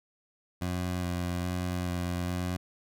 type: tone with vibrato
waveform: 20% pulse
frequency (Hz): 89.1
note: F2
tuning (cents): +35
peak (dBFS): -25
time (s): 0.61-2.57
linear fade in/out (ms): 10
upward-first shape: square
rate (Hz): 1.2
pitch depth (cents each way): 14
effects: none